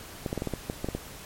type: clicks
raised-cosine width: 2 ms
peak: -16 dBFS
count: 10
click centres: 0.262 / 0.329 / 0.377 / 0.421 / 0.473 / 0.537 / 0.699 / 0.845 / 0.887 / 0.95 s
effects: pink hiss -44 dBFS RMS until 1.25 s + MP3 64 kbps